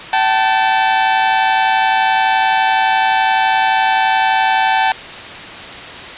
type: tone pair together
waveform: sawtooth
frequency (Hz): 767.3 / 879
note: G5 / A5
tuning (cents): -37 / -2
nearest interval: major second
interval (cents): 235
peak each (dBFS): -10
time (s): 0.13-4.92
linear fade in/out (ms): 2
effects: white hiss -29 dBFS RMS until 6.17 s + resampled to 8000 Hz